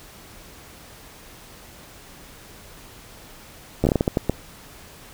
slowing click train, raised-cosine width 2 ms, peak -5 dBFS, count 10, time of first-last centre 3.84-4.296 s, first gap 12 ms, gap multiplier 1.34, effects pink hiss -45 dBFS RMS until 5.13 s

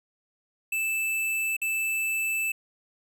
square tone with dropouts, 2637 Hz, E7, in tune, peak -26 dBFS, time 0.72-2.52 s, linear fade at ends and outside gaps 5 ms, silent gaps 1.567-1.616 s, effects none

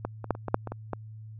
clicks, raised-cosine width 1 ms, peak -16 / -23 / -10 / -26 / -17 / -7 / -21 / -20 / -16 dBFS, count 9, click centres 0.05 / 0.243 / 0.307 / 0.351 / 0.483 / 0.544 / 0.673 / 0.72 / 0.933 s, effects added 109 Hz sine -41 dBFS peak until 1.39 s

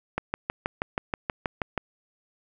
click train, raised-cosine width 0.5 ms, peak -11 dBFS, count 11, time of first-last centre 0.18-1.777 s, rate 6.26 Hz, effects none

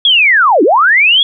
sine linear two-way sweep, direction down then up, 3406 to 275 to 3406 Hz, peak -5 dBFS, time 0.05-1.23 s, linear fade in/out 2 ms, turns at 0.63 s, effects none

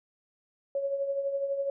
sine tone with tremolo, 554.4 Hz, C#5, in tune, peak -25 dBFS, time 0.75-1.7 s, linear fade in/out 2 ms, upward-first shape triangle, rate 12 Hz, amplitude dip 60%, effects none

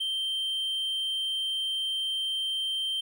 triangle tone, 3136 Hz, G7, in tune, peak -26 dBFS, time 0-3.01 s, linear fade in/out 10 ms, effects none

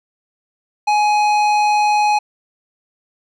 sine tone with tanh clipping, 838 Hz, G#5, 15 cents sharp, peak -14 dBFS, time 0.87-2.19 s, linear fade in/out 10 ms, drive 14 dB, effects none

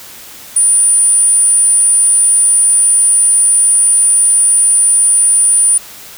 sine tone, 9397 Hz, D9, in tune, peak -6 dBFS, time 0.56-5.78 s, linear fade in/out 5 ms, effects white hiss -33 dBFS RMS until 6.17 s

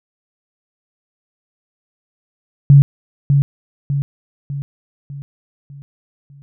sine tone with echo, 140.8 Hz, C#3, 27 cents sharp, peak -3 dBFS, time 2.7-2.82 s, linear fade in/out 0 ms, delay 600 ms, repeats 6, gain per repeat -6 dB, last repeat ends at 6.42 s, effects none

